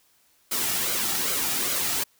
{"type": "noise with flanger", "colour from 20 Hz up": "white", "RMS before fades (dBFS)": -26, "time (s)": [0.51, 2.04], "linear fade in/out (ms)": 10, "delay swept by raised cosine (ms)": [1.1, 1.97], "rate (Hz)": 2.5, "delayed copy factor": -0.5, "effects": ["white hiss -63 dBFS RMS until 2.19 s"]}